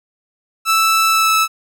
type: tone with pitch glide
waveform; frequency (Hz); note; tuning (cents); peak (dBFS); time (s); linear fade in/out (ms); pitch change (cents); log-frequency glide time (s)
sawtooth; 1318.5 to 1308.6; E6 to E6; 0 to -13; -8; 0.65-1.48; 50; -13; 1.08-1.33
effects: none